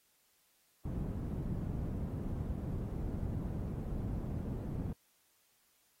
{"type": "low-pass noise", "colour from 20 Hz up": "white", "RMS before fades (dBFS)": -38, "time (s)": [0.85, 4.93], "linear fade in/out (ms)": 5, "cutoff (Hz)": 160, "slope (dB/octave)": 12, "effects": ["white hiss -72 dBFS RMS until 6 s", "AAC 48 kbps"]}